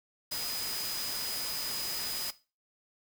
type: tone in noise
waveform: sine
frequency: 4978 Hz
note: D#8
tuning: in tune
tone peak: -35 dBFS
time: 0.31-2.31 s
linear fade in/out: 10 ms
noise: white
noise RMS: -37 dBFS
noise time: 0.31-2.31 s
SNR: -1 dB
effects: noise-tail reverb RT60 0.3 s tail -17 dB re dry